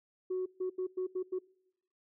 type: tone bursts at uneven times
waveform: sine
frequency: 370 Hz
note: F#4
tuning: in tune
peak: -30 dBFS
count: 6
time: 0.3-0.46 / 0.6-0.7 / 0.78-0.87 / 0.97-1.07 / 1.15-1.23 / 1.32-1.39 s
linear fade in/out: 10 ms
effects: noise-tail reverb RT60 0.9 s tail -25 dB re dry + tanh soft clip ceiling -28 dBFS